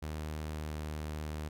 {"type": "tone with pitch glide", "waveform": "sawtooth", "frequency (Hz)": [77, 76.42], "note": ["D#2", "D#2"], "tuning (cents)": [-17, -31], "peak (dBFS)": -33, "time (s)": [0.02, 1.49], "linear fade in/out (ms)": 10, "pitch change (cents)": -14, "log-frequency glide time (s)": [0.51, 0.71], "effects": []}